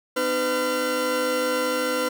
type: tone cluster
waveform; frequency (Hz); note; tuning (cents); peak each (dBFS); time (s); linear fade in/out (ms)
40% pulse; 253 / 306.1 / 505 / 1375; B3 / D#4 / B4 / F6; +42 / -28 / +39 / -27; -32 / -30 / -23 / -28; 0.16-2.09; 10
effects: none